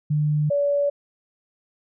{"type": "tone pair in turn", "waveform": "sine", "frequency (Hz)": [150, 571.9], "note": ["D3", "D5"], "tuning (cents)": [37, -46], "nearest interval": "octave + major seventh", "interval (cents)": 2317, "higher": "second", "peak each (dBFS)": -18, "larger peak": "neither", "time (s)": [[0.1, 0.5], [0.5, 0.9]], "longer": "neither", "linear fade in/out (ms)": 10, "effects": []}